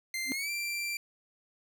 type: tone with pitch glide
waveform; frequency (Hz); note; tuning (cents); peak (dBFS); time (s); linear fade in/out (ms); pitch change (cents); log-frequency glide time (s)
sawtooth; 2088 to 2357; C7 to D7; -4 to +6; -29; 0.14-0.97; 2; +210; 0.31-0.5
type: tone with exponential growth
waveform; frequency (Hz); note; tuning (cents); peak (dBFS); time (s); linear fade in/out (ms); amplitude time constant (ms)
sine; 265.5; C4; +25; -27; 0.24-0.32; 0; 17
effects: none